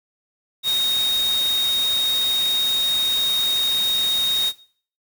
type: tone in noise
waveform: sine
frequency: 3729 Hz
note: A#7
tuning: in tune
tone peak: -17 dBFS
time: 0.63-4.53 s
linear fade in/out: 50 ms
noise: white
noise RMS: -30 dBFS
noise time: 0.63-4.53 s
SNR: +10 dB
effects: noise-tail reverb RT60 0.5 s tail -19 dB re dry